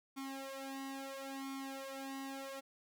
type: tone with flanger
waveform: sawtooth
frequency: 270.7 Hz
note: C#4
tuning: 41 cents flat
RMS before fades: -45 dBFS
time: 0.16-2.61 s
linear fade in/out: 20 ms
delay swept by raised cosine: 0.88 to 2.68 ms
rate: 0.74 Hz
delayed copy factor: +0.95
effects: none